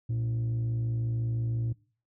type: tone with frequency modulation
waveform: sine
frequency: 116.54 Hz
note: A#2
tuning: in tune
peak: -25 dBFS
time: 0.09-1.73 s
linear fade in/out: 10 ms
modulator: 179 Hz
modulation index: 0.23
effects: noise-tail reverb RT60 0.4 s tail -22 dB re dry + tanh soft clip ceiling -25 dBFS